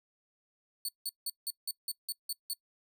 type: tone bursts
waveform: 15% pulse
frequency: 4446 Hz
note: C#8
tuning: 4 cents sharp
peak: -26 dBFS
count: 9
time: 0.85-2.534 s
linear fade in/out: 2 ms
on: 36 ms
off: 170 ms
effects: noise-tail reverb RT60 0.1 s tail -23 dB re dry